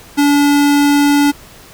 square tone, 287.6 Hz, D4, 36 cents flat, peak -9 dBFS, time 0.17-1.32 s, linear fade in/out 20 ms, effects pink hiss -39 dBFS RMS until 1.73 s

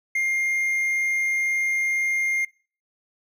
triangle tone, 2117 Hz, C7, 20 cents sharp, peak -19 dBFS, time 0.15-2.45 s, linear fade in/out 5 ms, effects noise-tail reverb RT60 0.4 s tail -23 dB re dry

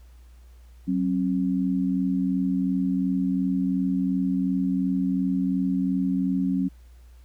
sine tone pair together, 186.8 / 269.6 Hz, F#3 / C#4, +17 / -48 cents, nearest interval tritone, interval 635 cents, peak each -24 / -24 dBFS, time 0.87-6.69 s, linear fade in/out 20 ms, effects added 60 Hz sine -46 dBFS peak until 7.24 s + pink hiss -63 dBFS RMS until 7.24 s

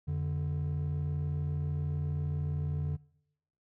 triangle tone pair together, 86.65 / 146.83 Hz, F2 / D3, -13 / 0 cents, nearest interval major sixth, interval 913 cents, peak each -31 / -29 dBFS, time 0.07-2.97 s, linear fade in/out 20 ms, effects noise-tail reverb RT60 0.8 s tail -24 dB re dry + tanh soft clip ceiling -24 dBFS

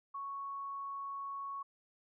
sine tone, 1108.7 Hz, C#6, in tune, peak -39 dBFS, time 0.14-1.63 s, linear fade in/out 10 ms, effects none

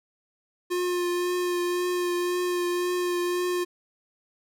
square tone with vibrato, 355.2 Hz, F4, 29 cents sharp, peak -25 dBFS, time 0.7-3.65 s, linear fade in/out 20 ms, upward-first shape triangle, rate 1.9 Hz, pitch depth 19 cents each way, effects none

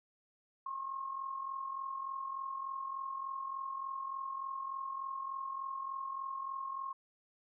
sine tone with amplitude modulation, 1077 Hz, C6, 50 cents sharp, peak -35 dBFS, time 0.66-6.93 s, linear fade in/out 5 ms, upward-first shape sine, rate 43.4 Hz, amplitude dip 60%, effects none

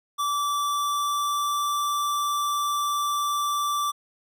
square tone with pitch glide, 1161 to 1167.7 Hz, D6 to D6, -20 to -10 cents, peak -24 dBFS, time 0.18-3.92 s, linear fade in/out 20 ms, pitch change +10 cents, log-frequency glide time 0.57-1.8 s, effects none

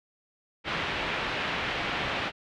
white low-pass noise, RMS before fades -31 dBFS, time 0.64-2.32 s, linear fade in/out 50 ms, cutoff 3000 Hz, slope 24 dB/octave, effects none

